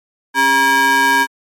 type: ring-modulated tone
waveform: square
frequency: 338.9 Hz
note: E4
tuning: 48 cents sharp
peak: -8 dBFS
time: 0.34-1.27 s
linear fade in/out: 50 ms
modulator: 1290 Hz
effects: MP3 64 kbps